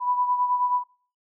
sine beating tone pair, 987.8 / 997.2 Hz, B5 / B5, 0 / +16 cents, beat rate 9.4 Hz, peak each -21 / -29 dBFS, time 0-0.84 s, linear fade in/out 50 ms, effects noise-tail reverb RT60 0.5 s tail -26 dB re dry

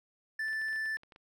triangle tone, 1760 Hz, A6, in tune, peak -30 dBFS, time 0.39-0.97 s, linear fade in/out 5 ms
clicks, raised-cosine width 0.3 ms, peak -38 dBFS, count 11, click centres 0.483 / 0.531 / 0.616 / 0.684 / 0.73 / 0.76 / 0.858 / 0.97 / 1.034 / 1.122 / 1.161 s
effects none

